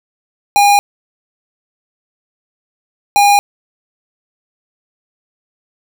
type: tone pair in turn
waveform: square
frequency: 813 / 813 Hz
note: G#5 / G#5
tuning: -37 / -37 cents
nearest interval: unison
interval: 0 cents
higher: neither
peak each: -7 dBFS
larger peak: neither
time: 0.56-0.79 / 3.16-3.39 s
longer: neither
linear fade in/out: 0 ms
effects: none